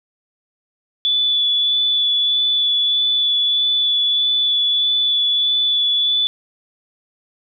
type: tone with vibrato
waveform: sine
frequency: 3455 Hz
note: A7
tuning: 32 cents flat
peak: -14 dBFS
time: 1.05-6.27 s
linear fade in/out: 0 ms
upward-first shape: sine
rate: 1.6 Hz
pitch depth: 13 cents each way
effects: none